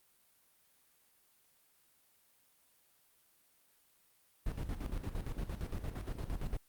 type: noise with tremolo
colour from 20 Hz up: brown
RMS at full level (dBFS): -37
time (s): 4.46-6.57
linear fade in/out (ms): 5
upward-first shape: square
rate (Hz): 8.7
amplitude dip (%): 65
type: clicks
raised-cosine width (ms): 3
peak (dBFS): -35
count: 10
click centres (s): 4.896 / 5.273 / 5.369 / 5.416 / 5.791 / 5.884 / 5.915 / 6.154 / 6.186 / 6.242
effects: white hiss -70 dBFS RMS until 6.68 s + Opus 32 kbps